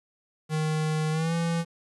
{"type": "tone with pitch glide", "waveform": "square", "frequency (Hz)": [155.56, 167.69], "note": ["D#3", "E3"], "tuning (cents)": [0, 30], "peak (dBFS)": -25, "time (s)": [0.49, 1.65], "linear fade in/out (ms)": 50, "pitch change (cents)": 130, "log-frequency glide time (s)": [1.11, 1.34], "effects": ["resampled to 24000 Hz", "9-bit"]}